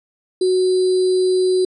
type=tone with sample-and-hold; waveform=sine; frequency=370 Hz; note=F#4; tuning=in tune; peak=-13 dBFS; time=0.41-1.65 s; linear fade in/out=5 ms; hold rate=4410 Hz; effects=resampled to 24000 Hz